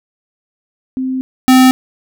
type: tone pair in turn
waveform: sine / square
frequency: 260 / 257.9 Hz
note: C4 / C4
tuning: -11 / -25 cents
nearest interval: unison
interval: 14 cents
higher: first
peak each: -15 / -5 dBFS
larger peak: second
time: 0.97-1.21 / 1.48-1.71 s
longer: first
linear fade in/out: 0 ms
effects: none